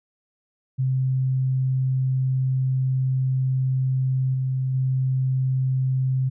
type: tone with level steps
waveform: sine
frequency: 130.8 Hz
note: C3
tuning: in tune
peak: -19 / -21 / -19 dBFS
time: 0.78-6.3 s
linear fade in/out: 20 ms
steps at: 4.34 / 4.74 s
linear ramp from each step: 5 ms
effects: none